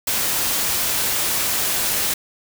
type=noise; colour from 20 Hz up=white; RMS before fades=-21 dBFS; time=0.07-2.14 s; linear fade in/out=5 ms; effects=none